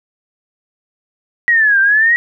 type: linear two-way sweep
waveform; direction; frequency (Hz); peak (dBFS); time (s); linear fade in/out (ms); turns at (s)
sine; down then up; 1921 to 1559 to 1921; -8; 1.48-2.16; 0; 1.8
effects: none